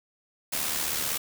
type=noise with amplitude modulation; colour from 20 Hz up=white; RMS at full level=-27 dBFS; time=0.52-1.18 s; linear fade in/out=10 ms; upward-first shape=sine; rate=75.7 Hz; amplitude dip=50%; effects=none